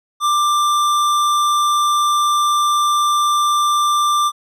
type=tone with hard clipping; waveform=sine; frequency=1184 Hz; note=D6; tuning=14 cents sharp; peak=-15 dBFS; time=0.2-4.32 s; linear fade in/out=50 ms; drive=15 dB; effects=none